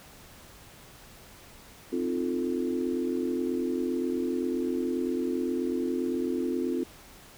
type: chord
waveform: sine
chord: F dominant seventh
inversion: second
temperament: equal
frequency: 261.6 / 311.1 / 349.2 / 440 Hz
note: C4 / Eb4 / F4 / A4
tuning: 0 / 0 / 0 / 0 cents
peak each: -30 / -36 / -30 / -36 dBFS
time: 1.92-6.84 s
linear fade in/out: 10 ms
effects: pink hiss -51 dBFS RMS until 7.37 s